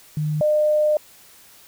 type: tone pair in turn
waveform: sine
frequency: 151.8 / 605.3 Hz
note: D#3 / D#5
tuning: -42 / -48 cents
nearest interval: 2 octaves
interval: 2394 cents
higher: second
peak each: -20 / -15 dBFS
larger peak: second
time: 0.17-0.41 / 0.41-0.97 s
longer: second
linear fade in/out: 2 ms
effects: white hiss -49 dBFS RMS until 1.67 s